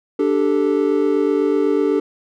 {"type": "chord", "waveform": "triangle", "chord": "D suspended fourth", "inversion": "none", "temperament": "equal", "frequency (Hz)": [293.7, 392, 440], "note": ["D4", "G4", "A4"], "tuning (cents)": [0, 0, 0], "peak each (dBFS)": -17, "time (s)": [0.19, 2], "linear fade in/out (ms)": 5, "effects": []}